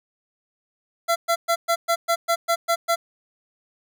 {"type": "tone bursts", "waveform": "25% pulse", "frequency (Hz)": 677, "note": "E5", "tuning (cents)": 46, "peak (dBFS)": -14, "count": 10, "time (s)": [1.08, 2.96], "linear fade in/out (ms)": 20, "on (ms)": 80, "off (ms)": 120, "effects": []}